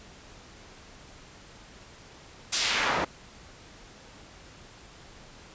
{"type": "noise with band-pass filter sweep", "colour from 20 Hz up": "pink", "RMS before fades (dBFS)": -27, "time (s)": [2.52, 3.05], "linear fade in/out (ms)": 10, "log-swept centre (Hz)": [6500, 670], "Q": 0.95, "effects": ["pink hiss -50 dBFS RMS until 5.54 s", "resampled to 16000 Hz"]}